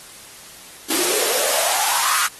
white noise with high-pass filter sweep, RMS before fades -19 dBFS, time 0.9-2.27 s, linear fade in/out 5 ms, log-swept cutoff 310 to 1300 Hz, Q 5.7, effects white hiss -41 dBFS RMS until 2.39 s + AAC 32 kbps

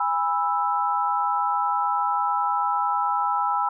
sine chord, E major, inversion first, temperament equal with one note detuned, 818.7 / 987.8 / 1318.5 Hz, G#5 / B5 / E6, -25 / 0 / 0 cents, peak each -25 dBFS, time 0-3.69 s, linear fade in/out 5 ms, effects none

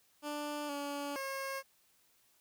15% pulse tone with pitch steps, 294.9 / 285.5 / 541 Hz, D4 / D4 / C#5, +7 / -49 / -42 cents, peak -31 dBFS, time 0.22-1.63 s, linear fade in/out 50 ms, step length 470 ms, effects white hiss -70 dBFS RMS until 2.4 s

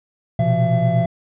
triangle tone cluster, 118.8 / 127.3 / 170.7 / 673 Hz, A#2 / C3 / F3 / E5, +33 / -47 / -39 / +36 cents, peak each -18 dBFS, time 0.39-1.06 s, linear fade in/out 5 ms, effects resampled to 8000 Hz

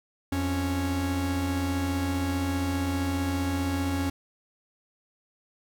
45% pulse tone pair together, 87.1 / 276.5 Hz, F2 / C#4, -4 / -4 cents, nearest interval octave + minor sixth, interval 2000 cents, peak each -29 / -28 dBFS, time 0.32-4.1 s, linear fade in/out 5 ms, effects none

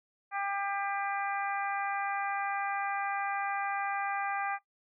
harmonic tone, 398.5 Hz, G4, 28 cents sharp, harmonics 2 / 3 / 4 / 5 / 6, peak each -33 / -37 / -39 / -41 / -43 dBFS, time 0.31-4.59 s, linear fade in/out 50 ms, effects noise-tail reverb RT60 0.1 s tail -17 dB re dry

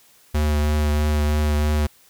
square tone with vibrato, 75 Hz, D2, 37 cents sharp, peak -18 dBFS, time 0.34-1.87 s, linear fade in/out 10 ms, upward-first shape triangle, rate 3.1 Hz, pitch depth 18 cents each way, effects white hiss -54 dBFS RMS until 2.09 s

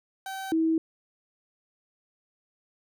30% pulse / sine tone pair in turn, 770 / 323.1 Hz, G5 / E4, -31 / -35 cents, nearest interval octave + minor third, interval 1504 cents, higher first, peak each -31 / -21 dBFS, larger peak second, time 0.26-0.52 / 0.52-0.78 s, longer neither, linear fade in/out 2 ms, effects none

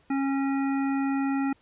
harmonic tone, 273.5 Hz, C#4, 23 cents flat, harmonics 1 / 3 / 5 / 7 / 9, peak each -24 / -34 / -38 / -41 / -43 dBFS, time 0.1-1.53 s, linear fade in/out 5 ms, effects pink hiss -63 dBFS RMS until 1.61 s + resampled to 8000 Hz

